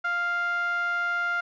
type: tone with band-pass filter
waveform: sawtooth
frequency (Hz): 698.5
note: F5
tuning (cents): 0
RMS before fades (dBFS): -27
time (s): 0.04-1.41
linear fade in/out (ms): 10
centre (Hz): 1500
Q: 5.2
effects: resampled to 16000 Hz